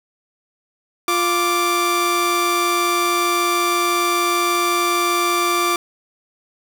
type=tone pair together; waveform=sawtooth; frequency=349.4 / 1174.7 Hz; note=F4 / D6; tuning=+1 / 0 cents; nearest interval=octave + major sixth; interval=2099 cents; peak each=-17 / -14 dBFS; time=1.08-5.76 s; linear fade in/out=2 ms; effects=none